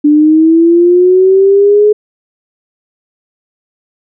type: linear sweep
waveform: sine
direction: up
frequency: 292.8 to 424 Hz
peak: -3 dBFS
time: 0.04-1.93 s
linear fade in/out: 10 ms
effects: none